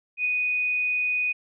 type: tone with ADSR envelope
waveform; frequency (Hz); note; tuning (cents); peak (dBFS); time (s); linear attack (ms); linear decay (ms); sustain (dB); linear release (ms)
sine; 2484; D#7; -3; -20; 0.17-1.33; 80; 6; -2; 17
effects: none